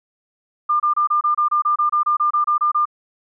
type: tone bursts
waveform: sine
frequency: 1200 Hz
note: D6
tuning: 37 cents sharp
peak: -14 dBFS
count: 16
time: 0.69-2.855 s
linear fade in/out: 10 ms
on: 110 ms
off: 27 ms
effects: none